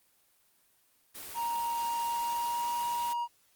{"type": "noise", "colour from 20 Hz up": "white", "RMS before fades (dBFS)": -43, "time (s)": [1.14, 3.14], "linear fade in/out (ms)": 20}
{"type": "tone with pitch glide", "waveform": "triangle", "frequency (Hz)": [937, 950.6], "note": ["A#5", "A#5"], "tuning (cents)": [9, 34], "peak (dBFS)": -28, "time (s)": [1.34, 3.28], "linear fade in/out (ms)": 50, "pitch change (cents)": 25, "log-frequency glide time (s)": [2.01, 2.69]}
{"effects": ["white hiss -68 dBFS RMS until 3.55 s", "Opus 24 kbps"]}